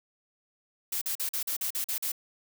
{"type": "noise bursts", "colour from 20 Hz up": "blue", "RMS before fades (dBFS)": -31, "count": 9, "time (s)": [0.92, 2.119], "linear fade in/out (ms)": 5, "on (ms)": 95, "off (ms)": 43, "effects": []}